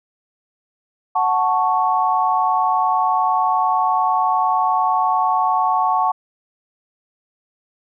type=chord; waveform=sine; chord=F# minor; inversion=none; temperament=equal; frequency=740 / 880 / 1108.7 Hz; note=F#5 / A5 / C#6; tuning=0 / 0 / 0 cents; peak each=-19 dBFS; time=1.15-6.12 s; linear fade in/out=10 ms; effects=none